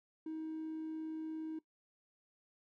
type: tone with amplitude modulation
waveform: triangle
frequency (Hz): 316.6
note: D#4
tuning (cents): +30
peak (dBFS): -35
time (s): 0.26-1.59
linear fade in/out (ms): 5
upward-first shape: sine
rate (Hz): 57.1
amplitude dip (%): 25
effects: noise-tail reverb RT60 0.1 s tail -20 dB re dry + tanh soft clip ceiling -35 dBFS